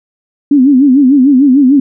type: tone with vibrato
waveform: sine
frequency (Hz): 270.3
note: C#4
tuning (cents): -44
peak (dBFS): -3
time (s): 0.51-1.8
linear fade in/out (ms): 5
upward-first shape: sine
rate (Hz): 6.7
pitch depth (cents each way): 140
effects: none